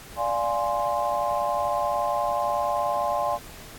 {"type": "chord", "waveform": "sine", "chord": "D half-diminished seventh", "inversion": "none", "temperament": "equal", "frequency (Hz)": [587.3, 698.5, 830.6, 1046.5], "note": ["D5", "F5", "Ab5", "C6"], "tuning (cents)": [0, 0, 0, 0], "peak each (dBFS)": -28, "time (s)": [0.16, 3.39], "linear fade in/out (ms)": 50, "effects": ["pink hiss -44 dBFS RMS until 3.78 s", "AAC 64 kbps"]}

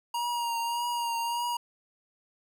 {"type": "tone with vibrato", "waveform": "square", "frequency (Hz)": 944, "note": "A#5", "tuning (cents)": 22, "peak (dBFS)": -29, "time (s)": [0.14, 1.57], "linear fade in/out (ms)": 5, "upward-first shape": "triangle", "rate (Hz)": 1.7, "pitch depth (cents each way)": 34, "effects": []}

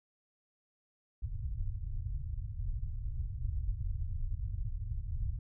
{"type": "low-pass noise", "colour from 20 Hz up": "pink", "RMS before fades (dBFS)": -36, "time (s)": [1.22, 5.39], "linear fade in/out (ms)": 2, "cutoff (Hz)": 120, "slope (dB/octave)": 48, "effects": []}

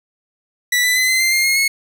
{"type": "tone with pitch steps", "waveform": "sawtooth", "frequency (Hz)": [1964, 1993.7, 2024, 2055, 2086, 2117, 2149, 2182], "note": ["B6", "B6", "B6", "C7", "C7", "C7", "C7", "C#7"], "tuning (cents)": [-10, 16, 42, -32, -6, 20, 46, -28], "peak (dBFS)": -10, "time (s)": [0.72, 1.68], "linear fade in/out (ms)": 5, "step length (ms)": 120, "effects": []}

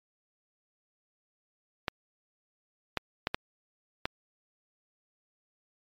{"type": "clicks", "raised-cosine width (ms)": 0.3, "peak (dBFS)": -12, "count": 5, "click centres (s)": [1.882, 2.973, 3.271, 3.345, 4.055], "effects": ["MP3 96 kbps"]}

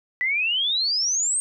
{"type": "exponential sweep", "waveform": "sine", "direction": "up", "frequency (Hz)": [1951, 8630], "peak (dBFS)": -20, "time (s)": [0.21, 1.4], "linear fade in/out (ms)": 0, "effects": []}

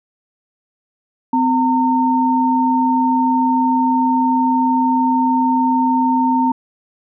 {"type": "tone pair together", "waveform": "sine", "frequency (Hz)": [256.3, 913.3], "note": ["C4", "A#5"], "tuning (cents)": [-36, -36], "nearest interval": "octave + minor seventh", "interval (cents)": 2200, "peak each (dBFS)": [-15, -15], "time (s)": [1.33, 6.52], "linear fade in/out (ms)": 5, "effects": []}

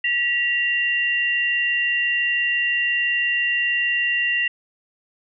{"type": "tone pair together", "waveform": "sine", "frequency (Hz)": [1934.3, 2773], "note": ["B6", "F7"], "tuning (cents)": [-37, -13], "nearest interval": "tritone", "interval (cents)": 624, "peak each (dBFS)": -21, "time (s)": [0.04, 4.48], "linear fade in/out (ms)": 5, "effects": []}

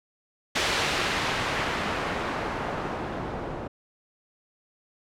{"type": "noise with low-pass filter sweep", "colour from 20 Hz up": "white", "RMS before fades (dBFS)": -29, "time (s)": [0.55, 3.68], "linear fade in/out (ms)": 10, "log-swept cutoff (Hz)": [3800, 590], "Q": 0.71, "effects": []}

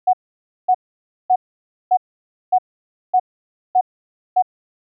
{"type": "tone bursts", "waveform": "sine", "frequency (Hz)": 738, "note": "F#5", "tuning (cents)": -5, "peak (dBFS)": -10, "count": 8, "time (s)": [0.07, 4.424], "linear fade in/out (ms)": 10, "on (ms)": 63, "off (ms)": 550, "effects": []}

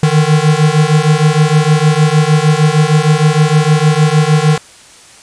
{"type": "beating tone pair", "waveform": "square", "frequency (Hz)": [150, 156.5], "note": ["D3", "D#3"], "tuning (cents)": [37, 10], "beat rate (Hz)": 6.5, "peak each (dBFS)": -11, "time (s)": [0.03, 4.58], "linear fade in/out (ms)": 2, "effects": ["white hiss -39 dBFS RMS until 5.22 s", "resampled to 22050 Hz"]}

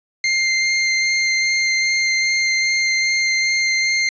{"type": "tone with vibrato", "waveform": "sawtooth", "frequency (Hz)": 2100, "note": "C7", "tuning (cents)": 6, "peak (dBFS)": -12, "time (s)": [0.24, 4.09], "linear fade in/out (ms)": 2, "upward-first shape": "sine", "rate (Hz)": 2.5, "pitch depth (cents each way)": 9, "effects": ["resampled to 16000 Hz"]}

